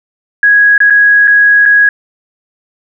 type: tone with dropouts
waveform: sine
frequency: 1660 Hz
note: G#6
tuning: 1 cent flat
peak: -3 dBFS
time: 0.43-1.89 s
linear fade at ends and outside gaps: 2 ms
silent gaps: 0.779-0.803 / 0.9-0.905 / 1.274-1.278 / 1.655-1.659 s
effects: none